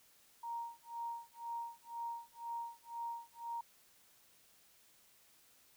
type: tone with tremolo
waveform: sine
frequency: 934 Hz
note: A#5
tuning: 3 cents sharp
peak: -38 dBFS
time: 0.43-3.61 s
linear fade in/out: 5 ms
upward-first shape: sine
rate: 2 Hz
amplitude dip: 100%
effects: white hiss -67 dBFS RMS until 5.76 s